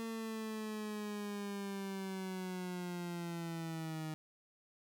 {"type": "linear sweep", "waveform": "30% pulse", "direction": "down", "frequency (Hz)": [227.4, 155.56], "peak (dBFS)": -37, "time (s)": [0, 4.14], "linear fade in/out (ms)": 0, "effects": []}